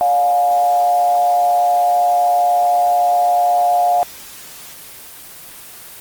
sine tone with frequency modulation, 710 Hz, F5, 28 cents sharp, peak -11 dBFS, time 0.01-4.03 s, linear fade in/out 0 ms, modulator 128 Hz, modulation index 0.49, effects white hiss -36 dBFS RMS until 6 s + Opus 24 kbps

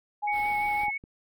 sine tone, 830.6 Hz, G#5, in tune, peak -26 dBFS, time 0.22-0.91 s, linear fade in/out 20 ms
sine tone with vibrato, 2217 Hz, C#7, in tune, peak -29 dBFS, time 0.27-0.98 s, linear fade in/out 10 ms, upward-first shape triangle, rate 5.8 Hz, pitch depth 24 cents each way
pink band-stop noise, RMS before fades -46 dBFS, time 0.31-0.88 s, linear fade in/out 50 ms, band 5300 to 8600 Hz, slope 96 dB/octave
clicks, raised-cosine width 3 ms, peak -33 dBFS, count 3, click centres 0.835 / 0.883 / 1.039 s
effects none

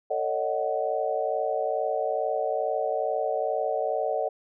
sine chord, D# half-diminished seventh, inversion second, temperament just, 448 / 560 / 622.3 / 746.7 Hz, A4 / C#5 / D#5 / F#5, +31 / +18 / 0 / +16 cents, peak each -31 / -30 / -29 / -30 dBFS, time 0.1-4.29 s, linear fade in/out 10 ms, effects none

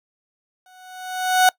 30% pulse tone with exponential growth, 740 Hz, F#5, in tune, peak -7 dBFS, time 0.66-1.49 s, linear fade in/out 2 ms, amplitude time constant 180 ms, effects noise-tail reverb RT60 0.1 s tail -23 dB re dry

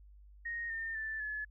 sine tone with pitch steps, 1864.7 / 1812.7 / 1762.1 / 1712.9 Hz, A#6 / A#6 / A6 / A6, 0 / -49 / +2 / -47 cents, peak -36 dBFS, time 0.45-1.45 s, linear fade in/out 10 ms, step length 250 ms, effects added 50 Hz sine -54 dBFS peak until 1.5 s

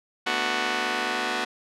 5% pulse chord, B minor seventh, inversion third, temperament just, 222.2 / 246.9 / 296.3 / 370.4 Hz, A3 / B3 / D4 / F#4, +17 / 0 / +15 / +2 cents, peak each -22 / -19 / -22 / -17 dBFS, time 0.26-1.45 s, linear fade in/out 10 ms, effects low-pass 6000 Hz 12 dB/octave

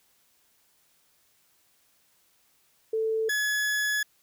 sine / 40% pulse tone pair in turn, 442.7 / 1696.7 Hz, A4 / G#6, +11 / +37 cents, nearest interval octave + major seventh, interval 2326 cents, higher second, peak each -24 dBFS, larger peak neither, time 2.93-3.29 / 3.29-4.03 s, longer second, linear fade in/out 5 ms, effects white hiss -66 dBFS RMS until 4.22 s

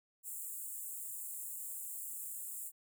pink high-pass noise, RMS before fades -44 dBFS, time 0.23-2.72 s, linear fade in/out 50 ms, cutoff 7300 Hz, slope 96 dB/octave, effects none

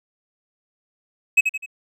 triangle tone with echo, 2561 Hz, D#7, 49 cents sharp, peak -8 dBFS, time 1.37-1.41 s, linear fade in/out 10 ms, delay 84 ms, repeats 3, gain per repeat -7 dB, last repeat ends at 1.662 s, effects none

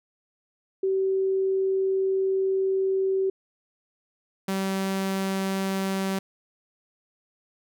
sine / sawtooth tone pair in turn, 383.5 / 192.75 Hz, G4 / G3, -38 / -29 cents, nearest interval octave, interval 1191 cents, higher first, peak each -21 dBFS, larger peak neither, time 0.83-3.3 / 4.48-6.19 s, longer first, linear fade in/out 5 ms, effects none

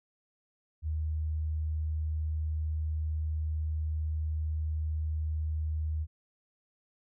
sine tone, 77.78 Hz, D#2, in tune, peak -29 dBFS, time 0.82-6.07 s, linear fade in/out 50 ms, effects none

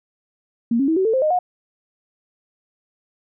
sine tone with pitch steps, 233.1 / 274 / 322.1 / 378.7 / 445.1 / 523.3 / 615.2 / 723.1 Hz, A#3 / C#4 / E4 / F#4 / A4 / C5 / D#5 / F#5, 0 / -20 / -40 / +40 / +20 / 0 / -20 / -40 cents, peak -15 dBFS, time 0.71-1.39 s, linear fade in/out 5 ms, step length 85 ms, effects none

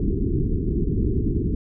pink low-pass noise, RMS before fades -22 dBFS, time 0-1.55 s, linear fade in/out 2 ms, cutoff 420 Hz, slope 96 dB/octave, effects none

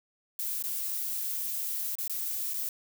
violet noise with dropouts, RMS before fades -33 dBFS, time 0.39-2.69 s, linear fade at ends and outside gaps 2 ms, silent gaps 0.625-0.638 / 1.954-1.985 / 2.078-2.096 / 2.537-2.541 s, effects none

